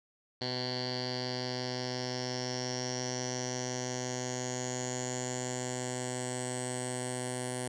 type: tone with low-pass filter sweep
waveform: 10% pulse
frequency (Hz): 125.7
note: B2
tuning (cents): +31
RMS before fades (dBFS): -36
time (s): 0.41-7.68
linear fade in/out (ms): 5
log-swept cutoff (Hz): 4400 to 9000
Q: 9.7
effects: none